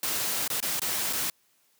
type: noise with dropouts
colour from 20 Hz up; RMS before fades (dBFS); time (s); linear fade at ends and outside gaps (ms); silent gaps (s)
white; -29; 0.03-1.3; 2; 0.478-0.501 / 0.603-0.626 / 0.796-0.817 / 1.128-1.132
effects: white hiss -67 dBFS RMS until 1.79 s + high-pass 100 Hz 12 dB/octave